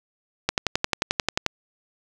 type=click train; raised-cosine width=0.2 ms; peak=-3 dBFS; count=12; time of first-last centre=0.49-1.463 s; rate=11.3 Hz; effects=none